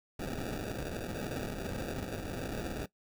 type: noise with sample-and-hold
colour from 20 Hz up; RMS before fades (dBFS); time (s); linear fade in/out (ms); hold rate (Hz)
white; -38; 0.19-2.86; 5; 1050
effects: noise-tail reverb RT60 0.1 s tail -18 dB re dry